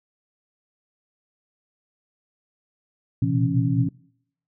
sine tone cluster, 117.7 / 123 / 131.5 / 168.6 / 275.8 Hz, A#2 / B2 / C3 / E3 / C#4, +17 / -7 / +9 / +39 / -9 cents, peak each -25 dBFS, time 3.22-3.89 s, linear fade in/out 5 ms, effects noise-tail reverb RT60 0.7 s tail -24 dB re dry

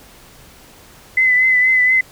sine tone with vibrato, 2022 Hz, B6, 40 cents sharp, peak -10 dBFS, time 1.17-2.01 s, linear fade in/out 5 ms, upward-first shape triangle, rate 4.2 Hz, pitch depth 38 cents each way, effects pink hiss -44 dBFS RMS until 2.11 s

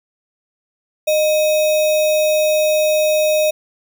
sine tone with sample-and-hold, 615 Hz, D#5, 20 cents flat, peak -12 dBFS, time 1.07-3.51 s, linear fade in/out 10 ms, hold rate 3150 Hz, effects none

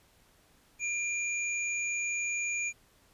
sine tone pair together, 2393 / 6782 Hz, D7 / G#8, +32 / +35 cents, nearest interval octave + tritone, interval 1803 cents, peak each -31 / -36 dBFS, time 0.79-2.73 s, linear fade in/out 50 ms, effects pink hiss -64 dBFS RMS until 3.13 s + resampled to 32000 Hz

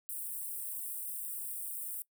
white high-pass noise, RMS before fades -40 dBFS, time 0.09-2.02 s, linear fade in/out 0 ms, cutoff 8200 Hz, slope 96 dB/octave, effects noise-tail reverb RT60 0.1 s tail -21 dB re dry

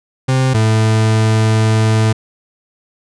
40% pulse tone pair in turn, 130.8 / 109.99 Hz, C3 / A2, 0 / 0 cents, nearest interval minor third, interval 300 cents, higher first, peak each -10 / -9 dBFS, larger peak second, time 0.28-0.54 / 0.54-2.13 s, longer second, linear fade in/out 10 ms, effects resampled to 22050 Hz

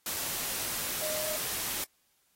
sine tone in noise, 617 Hz, D#5, 15 cents flat, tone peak -36 dBFS, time 1.02-1.36 s, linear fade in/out 2 ms, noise white, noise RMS -34 dBFS, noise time 0.06-1.84 s, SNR -5 dB, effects white hiss -71 dBFS RMS until 2.35 s + AAC 48 kbps

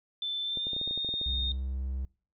sine tone with pitch glide, 3531 to 3677 Hz, A7 to A#7, +5 to -24 cents, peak -30 dBFS, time 0.22-1.52 s, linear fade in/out 2 ms, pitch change +71 cents, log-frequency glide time 0.43-0.83 s
clicks, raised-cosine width 2 ms, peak -29 dBFS, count 12, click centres 0.573 / 0.669 / 0.733 / 0.765 / 0.814 / 0.876 / 0.91 / 0.976 / 1.047 / 1.09 / 1.14 / 1.214 s
triangle tone, 65.8 Hz, C2, 10 cents sharp, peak -29 dBFS, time 1.26-2.05 s, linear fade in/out 0 ms
effects noise-tail reverb RT60 0.4 s tail -23 dB re dry

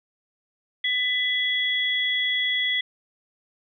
sine tone pair together, 1995 / 3355 Hz, B6 / G#7, +17 / +17 cents, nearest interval major sixth, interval 900 cents, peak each -24 dBFS, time 0.84-2.81 s, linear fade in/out 5 ms, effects none

